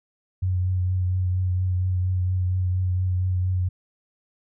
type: tone with vibrato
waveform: sine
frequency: 91.7 Hz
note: F#2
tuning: 15 cents flat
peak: -20 dBFS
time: 0.42-3.69 s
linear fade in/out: 10 ms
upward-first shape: triangle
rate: 4.3 Hz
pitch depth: 25 cents each way
effects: none